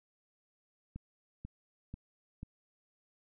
click train, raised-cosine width 5 ms, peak -30 dBFS, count 4, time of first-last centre 0.96-2.431 s, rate 2.04 Hz, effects none

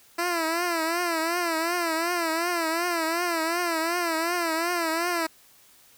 10% pulse tone with vibrato, 336.5 Hz, E4, 36 cents sharp, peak -16 dBFS, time 0.18-5.27 s, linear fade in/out 10 ms, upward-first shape triangle, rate 2.7 Hz, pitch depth 110 cents each way, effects white hiss -56 dBFS RMS until 5.97 s

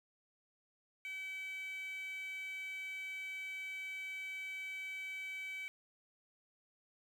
15% pulse tone with high-pass filter, 764 Hz, G5, 45 cents flat, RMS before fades -44 dBFS, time 1.05-5.68 s, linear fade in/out 0 ms, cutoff 2200 Hz, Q 10, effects none

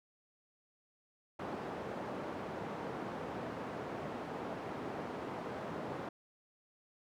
white band-pass noise, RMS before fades -42 dBFS, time 1.39-6.09 s, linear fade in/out 5 ms, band 130 to 740 Hz, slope 12 dB/octave, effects none

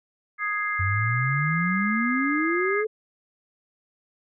sine chord, Ab major, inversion second, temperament equal, 1244.5 / 1661.2 / 2093 Hz, Eb6 / Ab6 / C7, 0 / 0 / 0 cents, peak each -29 / -29 / -28 dBFS, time 0.38-2.85 s, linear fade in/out 50 ms
sine exponential sweep, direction up, 91.9 to 441.5 Hz, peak -23 dBFS, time 0.79-2.87 s, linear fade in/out 10 ms
effects none

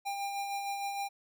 square tone with tremolo, 799 Hz, G5, 33 cents sharp, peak -33 dBFS, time 0.05-1.09 s, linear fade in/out 20 ms, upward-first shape sine, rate 6.5 Hz, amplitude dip 35%, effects none

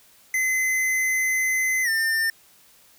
square tone with pitch glide, 2045 to 1801 Hz, C7 to A6, -40 to +40 cents, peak -21 dBFS, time 0.34-2.3 s, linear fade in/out 2 ms, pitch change -220 cents, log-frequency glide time 1.83-1.89 s, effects white hiss -55 dBFS RMS until 2.98 s

